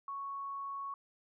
sine tone, 1108.7 Hz, C#6, in tune, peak -38 dBFS, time 0.08-0.94 s, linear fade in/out 2 ms, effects none

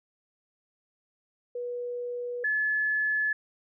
sine tone pair in turn, 486.6 / 1719.1 Hz, B4 / A6, -26 / -41 cents, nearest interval octave + minor seventh, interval 2185 cents, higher second, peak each -31 / -24 dBFS, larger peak second, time 1.55-2.44 / 2.44-3.33 s, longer neither, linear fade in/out 5 ms, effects none

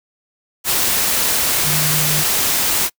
sine tone in noise, 151.9 Hz, D#3, 41 cents flat, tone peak -21 dBFS, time 1.63-2.25 s, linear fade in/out 50 ms, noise white, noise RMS -17 dBFS, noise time 0.64-2.9 s, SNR -7 dB, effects noise-tail reverb RT60 0.1 s tail -26 dB re dry

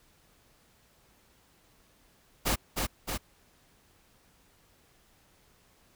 pink noise with echo, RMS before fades -27 dBFS, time 2.45-2.56 s, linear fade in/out 20 ms, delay 310 ms, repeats 2, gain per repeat -3 dB, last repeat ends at 3.18 s, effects pink hiss -64 dBFS RMS until 5.95 s

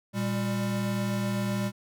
square tone pair together, 118 / 199.31 Hz, A#2 / G3, +22 / +29 cents, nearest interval major sixth, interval 907 cents, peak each -32 / -29 dBFS, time 0.13-1.72 s, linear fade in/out 50 ms, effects none

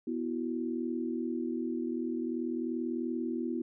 sine chord, B suspended fourth, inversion none, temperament equal, 246.9 / 329.6 / 370 Hz, B3 / E4 / F#4, 0 / 0 / 0 cents, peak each -34 / -35 / -39 dBFS, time 0.07-3.62 s, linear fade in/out 5 ms, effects none

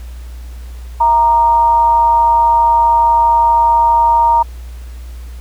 sine tone with amplitude modulation, 932.3 Hz, A#5, in tune, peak -5 dBFS, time 1-4.43 s, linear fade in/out 10 ms, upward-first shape sine, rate 270 Hz, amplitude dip 45%, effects added 60 Hz sine -26 dBFS peak until 5.4 s + pink hiss -44 dBFS RMS until 5.4 s

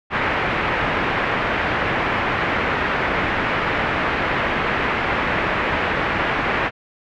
white low-pass noise, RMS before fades -21 dBFS, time 0.1-6.71 s, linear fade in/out 50 ms, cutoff 2200 Hz, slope 24 dB/octave, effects none

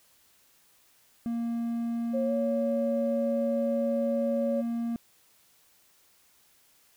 triangle tone, 233.1 Hz, A#3, in tune, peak -26 dBFS, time 1.26-4.96 s, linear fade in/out 0 ms
sine tone with pitch glide, 540 to 560 Hz, C#5 to C#5, -45 to +18 cents, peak -27 dBFS, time 2.13-4.62 s, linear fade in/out 20 ms, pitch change +63 cents, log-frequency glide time 2.25-2.32 s
effects white hiss -63 dBFS RMS until 6.96 s

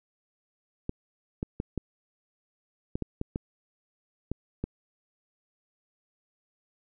clicks, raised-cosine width 3 ms, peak -17 dBFS, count 10, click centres 0.894 / 1.429 / 1.601 / 1.777 / 2.955 / 3.023 / 3.214 / 3.359 / 4.316 / 4.64 s, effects none

